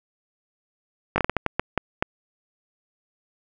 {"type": "slowing click train", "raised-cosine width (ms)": 0.5, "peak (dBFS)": -5, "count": 10, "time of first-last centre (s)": [1.16, 2.025], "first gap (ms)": 20, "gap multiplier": 1.37, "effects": []}